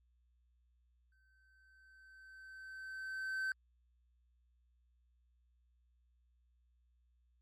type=tone with exponential growth; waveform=triangle; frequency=1541 Hz; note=G6; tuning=30 cents flat; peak=-32 dBFS; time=1.12-3.52 s; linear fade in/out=2 ms; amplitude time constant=520 ms; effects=added 60 Hz sine -70 dBFS peak until 7.41 s + MP3 64 kbps